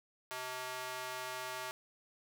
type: tone with high-pass filter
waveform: square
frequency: 127.6 Hz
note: C3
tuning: 43 cents flat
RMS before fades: -42 dBFS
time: 0.31-1.71 s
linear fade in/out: 0 ms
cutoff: 850 Hz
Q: 0.99
effects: none